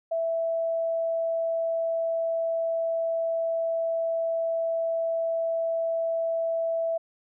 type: tone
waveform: sine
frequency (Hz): 660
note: E5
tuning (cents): +2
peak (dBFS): -24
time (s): 0.11-6.98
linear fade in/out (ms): 10
effects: none